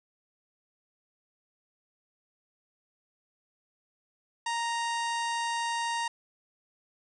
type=harmonic tone with a mistuned harmonic; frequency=932 Hz; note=A#5; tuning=1 cent flat; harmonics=1 / 2 / 3 / 4 / 5 / 6 / 7 / 8 / 9 / 10; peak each=-30 / -36 / -40 / -42 / -44 / -46 / -47 / -48 / -49 / -50 dBFS; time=4.46-6.08 s; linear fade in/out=5 ms; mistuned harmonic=7; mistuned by=-52 cents; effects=none